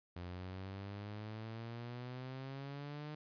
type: exponential sweep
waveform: sawtooth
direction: up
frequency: 87.31 to 152.4 Hz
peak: -40 dBFS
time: 0.16-3.15 s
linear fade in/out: 5 ms
effects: resampled to 11025 Hz + 13-bit